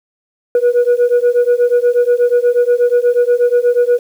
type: beating tone pair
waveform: sine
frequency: 480.9 / 489.2 Hz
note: B4 / B4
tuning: -46 / -16 cents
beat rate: 8.3 Hz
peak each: -10 dBFS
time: 0.55-3.99 s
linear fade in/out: 2 ms
effects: tanh soft clip ceiling -6 dBFS + 7-bit